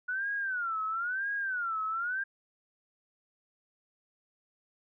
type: tone with vibrato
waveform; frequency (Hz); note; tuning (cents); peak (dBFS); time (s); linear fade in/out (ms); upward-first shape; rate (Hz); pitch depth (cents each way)
sine; 1454; F#6; -31; -30; 0.08-2.24; 10; sine; 1; 210
effects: none